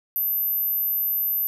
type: tone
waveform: sine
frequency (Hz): 12130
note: F#9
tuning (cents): +42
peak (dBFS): -21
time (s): 0.16-1.47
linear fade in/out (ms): 0
effects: none